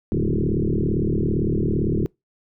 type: tone with frequency modulation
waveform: sine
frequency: 98 Hz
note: G2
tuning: in tune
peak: -18 dBFS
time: 0.12-2.06 s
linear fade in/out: 0 ms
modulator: 37.7 Hz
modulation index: 7.9
effects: noise-tail reverb RT60 0.2 s tail -25 dB re dry